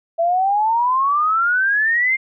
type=exponential sweep; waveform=sine; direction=up; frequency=659.3 to 2134 Hz; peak=-14 dBFS; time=0.18-2.17 s; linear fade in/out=20 ms; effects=none